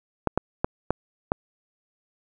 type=clicks; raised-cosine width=1 ms; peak=-7 dBFS; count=5; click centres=0.273 / 0.376 / 0.645 / 0.906 / 1.319 s; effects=none